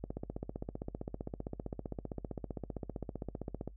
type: click train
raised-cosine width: 2 ms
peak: -25 dBFS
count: 57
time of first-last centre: 0.04-3.676 s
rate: 15.4 Hz
effects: noise-tail reverb RT60 0.1 s tail -21 dB re dry + added 50 Hz sine -50 dBFS peak until 3.76 s